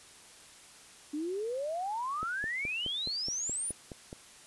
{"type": "exponential sweep", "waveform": "sine", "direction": "up", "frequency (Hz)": [287.4, 10000], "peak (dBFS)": -32, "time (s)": [1.13, 3.72], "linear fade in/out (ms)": 10}
{"type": "click train", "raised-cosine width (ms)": 2, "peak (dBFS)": -28, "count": 10, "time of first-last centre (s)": [2.23, 4.129], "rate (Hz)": 4.74}
{"effects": ["white hiss -54 dBFS RMS until 4.46 s", "resampled to 24000 Hz"]}